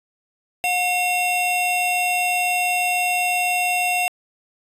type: tone pair together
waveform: square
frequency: 721 / 2727 Hz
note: F#5 / F7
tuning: -45 / -42 cents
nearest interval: octave + major seventh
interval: 2303 cents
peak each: -22 dBFS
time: 0.64-4.08 s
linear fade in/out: 0 ms
effects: resampled to 32000 Hz